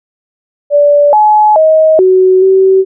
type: tone with pitch steps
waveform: sine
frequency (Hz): 581 / 850 / 631 / 373.2 / 381.5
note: D5 / G#5 / D#5 / F#4 / G4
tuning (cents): -19 / +40 / +24 / +15 / -47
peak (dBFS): -3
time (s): 0.7-2.85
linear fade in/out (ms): 50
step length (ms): 430
effects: none